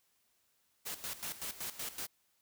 white noise with tremolo, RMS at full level -40 dBFS, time 0.85-2.07 s, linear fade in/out 20 ms, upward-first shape square, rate 5.3 Hz, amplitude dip 75%, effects white hiss -75 dBFS RMS until 2.41 s

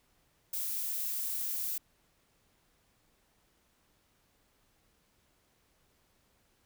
violet noise, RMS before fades -35 dBFS, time 0.53-1.78 s, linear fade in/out 5 ms, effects pink hiss -71 dBFS RMS until 6.65 s

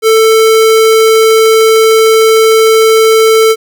square tone, 443.4 Hz, A4, 13 cents sharp, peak -4 dBFS, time 0.02-3.56 s, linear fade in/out 50 ms, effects none

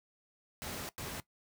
pink noise bursts at uneven times, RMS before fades -41 dBFS, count 2, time 0.62-0.89 / 0.98-1.2 s, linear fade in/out 0 ms, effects noise-tail reverb RT60 0.1 s tail -17 dB re dry + high-pass 60 Hz 12 dB/octave

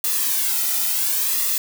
blue noise with flanger, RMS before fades -21 dBFS, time 0.04-1.58 s, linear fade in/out 2 ms, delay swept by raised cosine 1.3 to 1.82 ms, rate 0.71 Hz, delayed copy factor -0.7, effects none

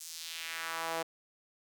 sawtooth tone with high-pass filter sweep, 164.2 Hz, E3, 6 cents flat, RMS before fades -39 dBFS, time 0-1.03 s, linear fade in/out 10 ms, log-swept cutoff 7100 to 570 Hz, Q 1.5, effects none

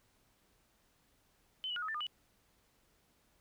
sine tone with pitch steps, 3052 / 2932 / 1435 / 1273 / 1775 / 1211 / 2956 Hz, G7 / F#7 / F6 / D#6 / A6 / D#6 / F#7, -47 / -16 / +47 / +39 / +15 / -47 / -2 cents, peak -36 dBFS, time 1.64-2.067 s, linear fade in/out 0 ms, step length 61 ms, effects pink hiss -72 dBFS RMS until 3.4 s

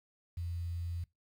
sine tone with quantisation, 85.8 Hz, F2, 30 cents flat, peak -35 dBFS, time 0.37-1.04 s, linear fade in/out 5 ms, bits 10, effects noise-tail reverb RT60 0.2 s tail -22 dB re dry

